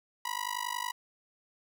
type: tone with amplitude modulation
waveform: sawtooth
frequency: 975 Hz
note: B5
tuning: 23 cents flat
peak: -25 dBFS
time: 0.25-0.92 s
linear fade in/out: 5 ms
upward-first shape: sine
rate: 50.8 Hz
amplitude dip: 100%
effects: none